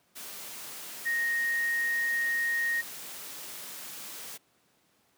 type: tone in noise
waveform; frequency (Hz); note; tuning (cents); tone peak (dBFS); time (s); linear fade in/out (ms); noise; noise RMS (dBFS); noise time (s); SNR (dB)
sine; 1864.7; A#6; 0; -26; 1.05-2.82; 20; white; -42; 0.15-4.38; +13
effects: pink hiss -68 dBFS RMS until 5.17 s + high-pass 150 Hz 12 dB/octave